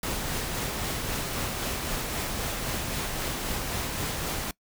pink noise with tremolo, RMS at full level -30 dBFS, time 0.03-4.51 s, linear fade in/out 2 ms, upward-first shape sine, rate 3.8 Hz, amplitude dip 25%, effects noise-tail reverb RT60 0.1 s tail -23 dB re dry

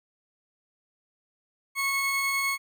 40% pulse tone pair together, 1100 / 2190 Hz, C#6 / C#7, -14 / -22 cents, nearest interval octave, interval 1192 cents, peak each -30 / -25 dBFS, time 1.75-2.58 s, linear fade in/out 50 ms, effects none

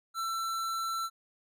square tone, 1340 Hz, E6, 28 cents sharp, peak -32 dBFS, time 0.14-1.1 s, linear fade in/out 50 ms, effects resampled to 32000 Hz

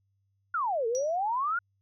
sine exponential two-way sweep, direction down then up, 1459 to 440 to 1459 Hz, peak -26 dBFS, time 0.54-1.59 s, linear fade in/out 5 ms, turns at 0.87 s
sine tone with exponential decay, 5800 Hz, F#8, 35 cents flat, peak -31 dBFS, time 0.95-1.16 s, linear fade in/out 0 ms, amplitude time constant 44 ms
effects added 98 Hz sine -70 dBFS peak until 1.81 s

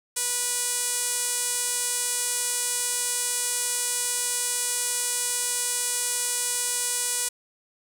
sawtooth tone with band-pass filter, 488.8 Hz, B4, 18 cents flat, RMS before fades -27 dBFS, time 0.16-7.29 s, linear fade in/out 10 ms, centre 8900 Hz, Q 2.4, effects 8-bit

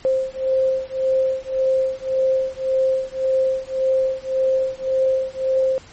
sine beating tone pair, 525 / 526.8 Hz, C5 / C5, +6 / +12 cents, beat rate 1.8 Hz, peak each -20 dBFS, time 0.05-5.78 s, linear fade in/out 0 ms, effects pink hiss -45 dBFS RMS until 5.92 s + MP3 32 kbps

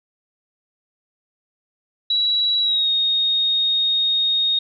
sine tone with pitch glide, 3907 to 3720 Hz, B7 to A#7, -19 to -4 cents, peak -16 dBFS, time 2.1-4.59 s, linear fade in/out 5 ms, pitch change -85 cents, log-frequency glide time 2.62-2.89 s, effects none

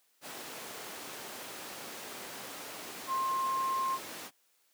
sine tone in noise, 1060 Hz, C6, 22 cents sharp, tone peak -29 dBFS, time 3.07-3.99 s, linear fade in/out 50 ms, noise pink, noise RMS -42 dBFS, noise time 0.21-4.31 s, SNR +10 dB, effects white hiss -71 dBFS RMS until 4.73 s + high-pass 300 Hz 12 dB/octave

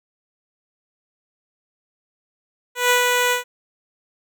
10% pulse tone with ADSR envelope, 491.9 Hz, B4, 7 cents flat, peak -5 dBFS, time 2.75-3.44 s, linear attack 150 ms, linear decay 120 ms, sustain -3 dB, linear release 120 ms, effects none

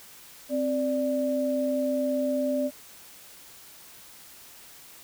sine tone pair together, 261.6 / 587.3 Hz, C4 / D5, 0 / 0 cents, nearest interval octave + major second, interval 1400 cents, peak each -27 / -26 dBFS, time 0.49-2.71 s, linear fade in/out 50 ms, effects white hiss -49 dBFS RMS until 5.03 s

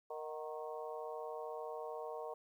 harmonic tone with a mistuned harmonic, 155.56 Hz, D#3, in tune, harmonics 3 / 4 / 5 / 6 / 7, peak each -45 / -47 / -49 / -51 / -52 dBFS, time 0.1-2.34 s, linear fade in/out 5 ms, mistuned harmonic 5, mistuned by -60 cents, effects 12-bit

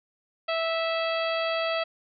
harmonic tone, 656 Hz, E5, 9 cents flat, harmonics 1 / 2 / 3 / 4 / 5 / 6 / 7, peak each -27 / -32 / -36 / -34 / -36 / -43 / -40 dBFS, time 0.48-1.84 s, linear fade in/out 10 ms, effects none

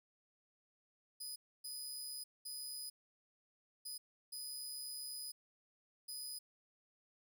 20% pulse tone bursts at uneven times, 4984 Hz, D#8, 2 cents sharp, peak -38 dBFS, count 6, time 1.2-1.36 / 1.64-2.24 / 2.45-2.9 / 3.85-3.98 / 4.32-5.32 / 6.08-6.39 s, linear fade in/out 10 ms, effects none

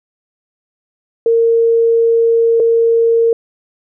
sine tone pair in turn, 460 / 460 Hz, A#4 / A#4, -23 / -23 cents, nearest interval unison, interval 0 cents, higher neither, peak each -8 dBFS, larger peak neither, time 1.26-2.6 / 2.6-3.33 s, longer first, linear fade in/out 2 ms, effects none

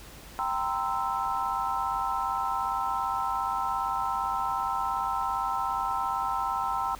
sine chord, C dominant seventh, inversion second, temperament equal with one note detuned, 784 / 932.3 / 1029.7 / 1318.5 Hz, G5 / Bb5 / C6 / E6, 0 / 0 / -28 / 0 cents, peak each -32 dBFS, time 0.39-6.95 s, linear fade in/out 0 ms, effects added 50 Hz sine -49 dBFS peak until 6.99 s + pink hiss -48 dBFS RMS until 6.99 s

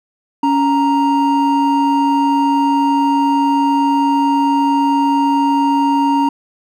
triangle tone pair together, 279.6 / 932.3 Hz, C#4 / A#5, +15 / 0 cents, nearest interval octave + major sixth, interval 2085 cents, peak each -12 dBFS, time 0.43-6.29 s, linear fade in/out 5 ms, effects none

